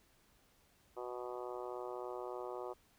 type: harmonic tone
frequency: 123.47 Hz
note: B2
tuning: in tune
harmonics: 3 / 4 / 5 / 6 / 7 / 8 / 9 / 10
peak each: -45 / -47 / -49 / -51 / -52 / -53 / -54 / -55 dBFS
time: 0.96-2.74 s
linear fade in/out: 20 ms
effects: pink hiss -70 dBFS RMS until 2.98 s